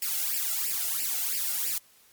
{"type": "noise with flanger", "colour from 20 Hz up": "blue", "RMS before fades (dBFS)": -29, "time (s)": [0.02, 1.78], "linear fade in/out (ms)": 2, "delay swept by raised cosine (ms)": [0.39, 1.49], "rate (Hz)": 3, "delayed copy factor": 0.85, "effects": ["white hiss -59 dBFS RMS until 2.12 s", "MP3 96 kbps"]}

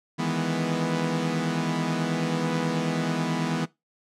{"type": "chord", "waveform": "sawtooth", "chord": "E major seventh", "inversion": "third", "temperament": "equal", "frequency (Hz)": [155.56, 164.81, 207.7, 246.9], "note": ["D#3", "E3", "G#3", "B3"], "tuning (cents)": [0, 0, 0, 0], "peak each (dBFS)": [-29, -24, -29, -25], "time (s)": [0.18, 3.66], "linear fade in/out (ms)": 20, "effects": ["noise-tail reverb RT60 0.2 s tail -20 dB re dry", "low-pass 7000 Hz 12 dB/octave"]}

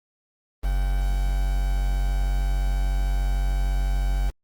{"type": "tone with quantisation", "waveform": "triangle", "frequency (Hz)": 46.83, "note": "F#1", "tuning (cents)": 22, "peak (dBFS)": -18, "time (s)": [0.63, 4.31], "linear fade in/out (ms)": 20, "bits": 6, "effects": ["Opus 24 kbps"]}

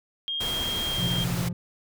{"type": "tone with pitch glide", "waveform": "sine", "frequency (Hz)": [3227, 3207], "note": ["G7", "G7"], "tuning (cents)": [50, 39], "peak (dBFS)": -27, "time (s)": [0.28, 1.24], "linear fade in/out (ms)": 0, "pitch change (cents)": -11, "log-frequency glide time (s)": [0.83, 1]}
{"type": "noise", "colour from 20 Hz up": "pink", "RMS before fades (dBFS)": -33, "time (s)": [0.4, 1.49], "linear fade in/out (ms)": 10}
{"type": "chord", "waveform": "triangle", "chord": "Bb suspended second", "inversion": "none", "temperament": "equal", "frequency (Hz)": [116.54, 130.81, 174.61], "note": ["Bb2", "C3", "F3"], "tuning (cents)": [0, 0, 0], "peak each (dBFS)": [-30, -29, -27], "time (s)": [0.98, 1.53], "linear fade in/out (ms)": 5}
{"effects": []}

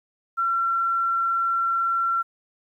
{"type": "tone", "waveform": "sine", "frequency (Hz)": 1359, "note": "F6", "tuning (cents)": -48, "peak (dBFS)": -20, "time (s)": [0.37, 2.23], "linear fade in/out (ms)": 20, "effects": ["10-bit"]}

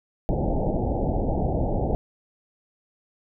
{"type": "low-pass noise", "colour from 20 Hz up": "pink", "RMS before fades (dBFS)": -24, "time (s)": [0.29, 1.95], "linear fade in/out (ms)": 0, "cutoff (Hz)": 840, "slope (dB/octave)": 96, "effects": []}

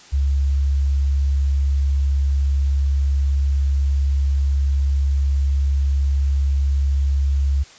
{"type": "tone", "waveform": "sine", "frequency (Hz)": 69.3, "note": "C#2", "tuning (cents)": 0, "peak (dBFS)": -15, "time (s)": [0.12, 7.64], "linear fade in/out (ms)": 20, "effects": ["white hiss -45 dBFS RMS until 7.78 s", "resampled to 16000 Hz"]}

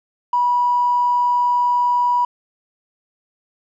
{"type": "tone", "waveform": "triangle", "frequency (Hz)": 975, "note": "B5", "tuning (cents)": -23, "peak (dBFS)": -10, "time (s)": [0.33, 2.25], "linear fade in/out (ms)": 5, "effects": ["tanh soft clip ceiling -12 dBFS", "resampled to 16000 Hz"]}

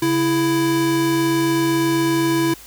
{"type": "tone pair together", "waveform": "square", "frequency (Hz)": [139.6, 331.1], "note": ["C#3", "E4"], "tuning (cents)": [13, 8], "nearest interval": "octave + minor third", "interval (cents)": 1495, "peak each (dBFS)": [-26, -17], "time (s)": [0.02, 2.54], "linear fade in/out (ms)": 5, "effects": ["added 50 Hz sine -49 dBFS peak until 2.66 s", "white hiss -42 dBFS RMS until 2.66 s"]}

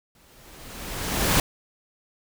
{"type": "noise with exponential growth", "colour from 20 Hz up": "pink", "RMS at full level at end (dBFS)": -18, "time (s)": [0.15, 1.4], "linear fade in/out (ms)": 2, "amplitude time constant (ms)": 270, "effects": []}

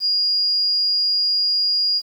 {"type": "tone", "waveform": "sine", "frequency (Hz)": 4852, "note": "D#8", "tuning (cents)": -44, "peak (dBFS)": -16, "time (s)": [0, 2.02], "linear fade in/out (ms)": 50, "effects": ["8-bit"]}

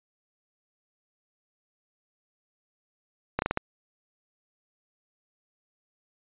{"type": "slowing click train", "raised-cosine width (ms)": 0.5, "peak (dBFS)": -10, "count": 5, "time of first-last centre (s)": [3.39, 3.574], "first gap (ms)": 31, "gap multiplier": 1.27, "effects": ["resampled to 8000 Hz"]}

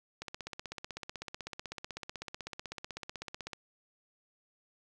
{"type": "click train", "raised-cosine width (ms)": 0.2, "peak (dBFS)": -23, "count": 54, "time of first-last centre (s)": [0.22, 3.533], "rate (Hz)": 16, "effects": []}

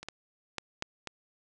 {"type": "clicks", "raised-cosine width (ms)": 0.2, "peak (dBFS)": [-25, -20, -16, -15, -20], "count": 5, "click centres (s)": [0.03, 0.086, 0.583, 0.824, 1.073], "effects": ["resampled to 22050 Hz", "9-bit"]}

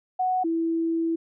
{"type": "tone pair in turn", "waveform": "sine", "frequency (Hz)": [740, 329.6], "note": ["F#5", "E4"], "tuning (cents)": [0, 0], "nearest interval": "octave + major second", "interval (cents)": 1400, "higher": "first", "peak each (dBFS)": [-21, -22], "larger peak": "first", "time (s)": [[0.19, 0.44], [0.44, 1.16]], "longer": "second", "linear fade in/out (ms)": 10, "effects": []}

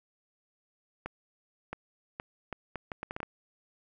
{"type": "accelerating click train", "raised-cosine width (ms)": 0.5, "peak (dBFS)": -21, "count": 11, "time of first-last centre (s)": [1.06, 3.23], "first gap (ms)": 670, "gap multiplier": 0.7, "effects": []}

